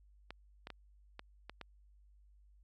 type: clicks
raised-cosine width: 0.3 ms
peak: -29 dBFS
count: 6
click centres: 0.306 / 0.671 / 0.703 / 1.194 / 1.496 / 1.613 s
effects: added 50 Hz sine -61 dBFS peak until 2.63 s + AAC 64 kbps